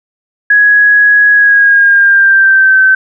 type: tone with pitch glide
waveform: sine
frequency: 1669 to 1539.3 Hz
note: G#6 to G6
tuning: +8 to -32 cents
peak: -3 dBFS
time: 0.5-2.95 s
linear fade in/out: 5 ms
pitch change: -140 cents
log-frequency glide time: 1.32-2.8 s
effects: none